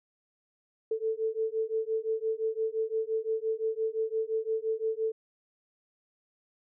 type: beating tone pair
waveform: sine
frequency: 440 / 445.8 Hz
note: A4 / A4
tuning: 0 / +23 cents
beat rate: 5.8 Hz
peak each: -31 dBFS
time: 0.91-5.12 s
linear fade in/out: 5 ms
effects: none